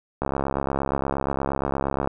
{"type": "click train", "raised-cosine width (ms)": 1, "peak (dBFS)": -10, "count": 128, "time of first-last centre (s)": [0.22, 2.074], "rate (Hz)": 68.5, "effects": []}